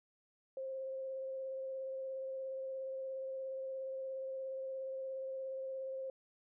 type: tone with vibrato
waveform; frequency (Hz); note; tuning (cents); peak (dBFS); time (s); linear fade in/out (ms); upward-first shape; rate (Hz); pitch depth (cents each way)
sine; 530; C5; +22; -39; 0.57-6.1; 2; sine; 17; 13
effects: none